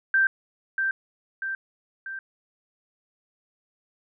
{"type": "tone with echo", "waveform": "sine", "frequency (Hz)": 1568, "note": "G6", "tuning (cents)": 0, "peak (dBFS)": -17, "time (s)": [0.14, 0.27], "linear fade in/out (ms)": 2, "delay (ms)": 640, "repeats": 3, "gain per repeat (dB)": -5, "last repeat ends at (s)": 2.19, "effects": []}